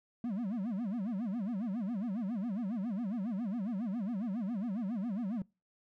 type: tone with vibrato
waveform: triangle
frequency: 214.1 Hz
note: A3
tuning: 47 cents flat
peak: -31 dBFS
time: 0.24-5.42 s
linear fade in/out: 2 ms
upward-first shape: sine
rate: 7.3 Hz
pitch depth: 260 cents each way
effects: noise-tail reverb RT60 0.3 s tail -26 dB re dry